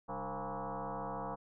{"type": "tone with frequency modulation", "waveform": "sine", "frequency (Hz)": 133, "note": "C3", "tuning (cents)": 29, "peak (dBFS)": -37, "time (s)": [0.08, 1.36], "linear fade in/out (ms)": 20, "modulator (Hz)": 166, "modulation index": 6.3, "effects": []}